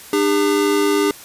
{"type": "tone pair together", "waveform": "square", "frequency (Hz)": [300.8, 402.9], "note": ["D4", "G4"], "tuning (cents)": [42, 48], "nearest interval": "perfect fourth", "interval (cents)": 506, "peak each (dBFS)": [-19, -17], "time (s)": [0.13, 1.11], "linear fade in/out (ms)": 2, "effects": ["white hiss -39 dBFS RMS until 1.24 s", "resampled to 32000 Hz"]}